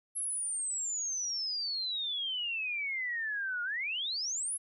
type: exponential two-way sweep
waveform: sine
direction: down then up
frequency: 11175 to 1413 to 11175 Hz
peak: -32 dBFS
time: 0.15-4.58 s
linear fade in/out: 20 ms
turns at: 3.63 s
effects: none